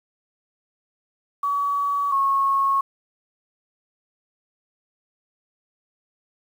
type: tone pair in turn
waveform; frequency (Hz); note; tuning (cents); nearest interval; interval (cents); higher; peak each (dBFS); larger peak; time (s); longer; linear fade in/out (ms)
sine; 1135 / 1095.6; C#6 / C#6; +41 / -21; minor second; 62; first; -20 / -17; second; 1.43-2.12 / 2.12-2.81; neither; 5
effects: 8-bit